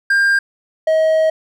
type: tone pair in turn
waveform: triangle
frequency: 1600 / 635 Hz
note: G6 / D#5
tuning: +35 / +35 cents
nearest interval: octave + major third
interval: 1600 cents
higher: first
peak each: -9 dBFS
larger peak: neither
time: 0.1-0.39 / 0.87-1.3 s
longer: second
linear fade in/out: 5 ms
effects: none